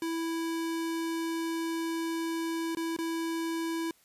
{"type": "tone with dropouts", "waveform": "square", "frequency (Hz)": 329.6, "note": "E4", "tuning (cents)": 0, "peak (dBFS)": -31, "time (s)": [0.02, 3.91], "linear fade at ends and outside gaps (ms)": 2, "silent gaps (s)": [[2.75, 2.77], [2.965, 2.987]], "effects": ["white hiss -64 dBFS RMS until 4.04 s", "resampled to 32000 Hz"]}